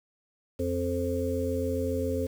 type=harmonic tone; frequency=87.31 Hz; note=F2; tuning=in tune; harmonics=1 / 3 / 5 / 6; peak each=-32 / -32 / -32 / -32 dBFS; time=0.59-2.27 s; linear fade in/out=10 ms; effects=8-bit